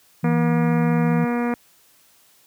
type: tone with pitch glide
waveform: sine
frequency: 164.81 to 166.05 Hz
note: E3 to E3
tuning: 0 to +13 cents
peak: -18 dBFS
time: 0.23-1.25 s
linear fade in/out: 10 ms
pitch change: +13 cents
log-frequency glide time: 1.07-1.14 s
type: harmonic tone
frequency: 239.6 Hz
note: A#3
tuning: 48 cents sharp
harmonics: 1 / 2 / 3 / 4 / 5 / 6 / 7 / 8 / 9 / 10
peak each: -21 / -27 / -31 / -33 / -35 / -37 / -38 / -39 / -40 / -41 dBFS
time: 0.24-1.54 s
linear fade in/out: 2 ms
effects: white hiss -56 dBFS RMS until 2.46 s + high-pass 60 Hz 12 dB/octave